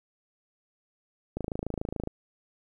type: click train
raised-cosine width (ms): 2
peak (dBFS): -18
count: 20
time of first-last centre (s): 1.37-2.074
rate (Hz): 27
effects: 10-bit